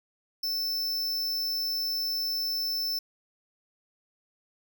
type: tone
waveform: square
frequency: 5300 Hz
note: E8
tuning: 9 cents sharp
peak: -28 dBFS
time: 0.43-2.99 s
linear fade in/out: 5 ms
effects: none